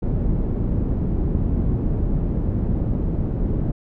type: low-pass noise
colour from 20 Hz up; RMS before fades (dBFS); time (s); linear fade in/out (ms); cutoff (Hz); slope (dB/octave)
pink; -21; 0.02-3.72; 10; 260; 12
effects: none